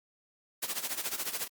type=noise with tremolo; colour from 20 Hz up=white; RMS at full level=-32 dBFS; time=0.62-1.48 s; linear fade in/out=10 ms; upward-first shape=sine; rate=14 Hz; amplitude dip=80%; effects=high-pass 200 Hz 12 dB/octave + Opus 48 kbps